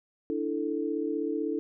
sine chord, D suspended second, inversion none, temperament equal, 293.7 / 329.6 / 440 Hz, D4 / E4 / A4, 0 / 0 / 0 cents, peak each -32 dBFS, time 0.3-1.59 s, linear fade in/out 0 ms, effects none

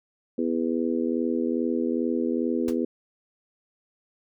harmonic tone, 82.41 Hz, E2, in tune, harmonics 3 / 4 / 5 / 6, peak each -26 / -28 / -30 / -32 dBFS, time 0.38-2.85 s, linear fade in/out 5 ms
pink noise with exponential decay, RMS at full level -33 dBFS, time 2.68-2.77 s, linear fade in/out 2 ms, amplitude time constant 18 ms
effects none

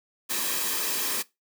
white noise with comb filter, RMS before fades -28 dBFS, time 0.29-1.23 s, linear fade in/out 20 ms, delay 1.4 ms, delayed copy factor -0.5, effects noise-tail reverb RT60 0.2 s tail -20 dB re dry + high-pass 200 Hz 12 dB/octave

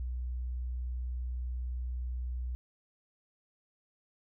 sine tone, 61.74 Hz, B1, in tune, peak -33 dBFS, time 0-2.55 s, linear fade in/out 0 ms, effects none

